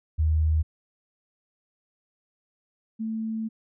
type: tone pair in turn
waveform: sine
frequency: 78.4 / 221.7 Hz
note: D#2 / A3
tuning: +14 / +13 cents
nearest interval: octave + tritone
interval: 1799 cents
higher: second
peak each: -19 / -27 dBFS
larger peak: first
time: 0.18-0.63 / 2.99-3.49 s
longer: second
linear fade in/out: 20 ms
effects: none